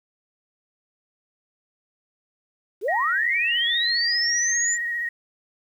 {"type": "linear sweep", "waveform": "sine", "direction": "up", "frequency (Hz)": [343.7, 7230], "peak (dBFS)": -21, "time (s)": [2.81, 4.78], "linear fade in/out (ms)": 50}
{"type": "tone with vibrato", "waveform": "sine", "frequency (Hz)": 1886, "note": "A#6", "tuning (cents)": 20, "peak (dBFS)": -24, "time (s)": [2.88, 5.09], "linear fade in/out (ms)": 5, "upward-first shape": "triangle", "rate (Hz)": 15, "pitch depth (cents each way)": 32}
{"effects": ["9-bit"]}